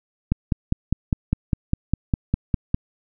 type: click train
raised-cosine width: 5 ms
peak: -6 dBFS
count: 13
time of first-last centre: 0.32-2.744 s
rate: 4.95 Hz
effects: none